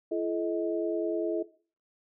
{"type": "tone cluster", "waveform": "sine", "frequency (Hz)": [337.8, 427.8, 632], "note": ["E4", "A4", "D#5"], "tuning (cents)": [42, -49, 27], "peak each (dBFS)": [-30, -32, -34], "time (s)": [0.11, 1.43], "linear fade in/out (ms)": 10, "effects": ["noise-tail reverb RT60 0.4 s tail -17 dB re dry"]}